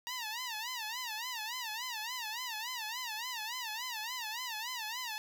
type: tone with vibrato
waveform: 10% pulse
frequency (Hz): 932.3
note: A#5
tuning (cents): 0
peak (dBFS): -29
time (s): 0.07-5.18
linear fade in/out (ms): 0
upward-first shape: sine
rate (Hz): 3.5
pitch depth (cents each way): 160
effects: none